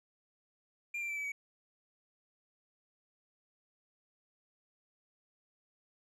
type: tone with pitch steps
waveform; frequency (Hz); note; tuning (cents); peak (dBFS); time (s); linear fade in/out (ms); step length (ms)
triangle; 2393 / 2360 / 2328 / 2296 / 2264; D7 / D7 / D7 / D7 / C#7; +32 / +8 / -16 / -40 / +36; -34; 0.94-1.32; 5; 76
effects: resampled to 32000 Hz